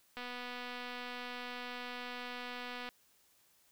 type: click train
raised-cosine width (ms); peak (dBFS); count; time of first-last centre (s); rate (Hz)
0.3; -28; 670; 0.17-2.89; 246
effects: white hiss -69 dBFS RMS until 3.71 s